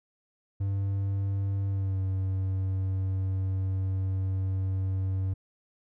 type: tone with pitch glide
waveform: triangle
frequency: 98.3 to 95.06 Hz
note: G2 to F#2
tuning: +5 to +47 cents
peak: -24 dBFS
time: 0.6-5.34 s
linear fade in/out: 10 ms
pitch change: -58 cents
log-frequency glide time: 1.68-2 s
effects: none